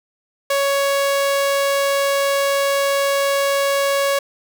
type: tone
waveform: sawtooth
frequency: 557 Hz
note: C#5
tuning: 8 cents sharp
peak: -12 dBFS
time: 0.5-4.19 s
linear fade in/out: 5 ms
effects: none